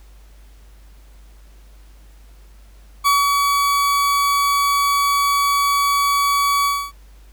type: tone with ADSR envelope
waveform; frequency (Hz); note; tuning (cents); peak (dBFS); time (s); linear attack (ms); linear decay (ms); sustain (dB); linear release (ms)
40% pulse; 1135; C#6; +41; -11; 3.04-6.92; 27; 190; -3; 270
effects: added 50 Hz sine -42 dBFS peak until 7.32 s + pink hiss -55 dBFS RMS until 7.32 s